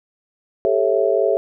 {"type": "chord", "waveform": "sine", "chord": "A dominant seventh", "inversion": "third", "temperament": "just", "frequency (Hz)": [396, 440, 550, 660], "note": ["G4", "A4", "C#5", "E5"], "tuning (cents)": [18, 0, -14, 2], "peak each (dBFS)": -20, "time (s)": [0.65, 1.37], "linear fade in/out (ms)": 0, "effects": []}